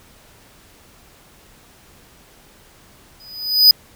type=tone with exponential growth; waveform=square; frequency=4978 Hz; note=D#8; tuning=in tune; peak=-4 dBFS; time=3.2-3.71 s; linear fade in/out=2 ms; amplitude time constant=110 ms; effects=pink hiss -49 dBFS RMS until 3.95 s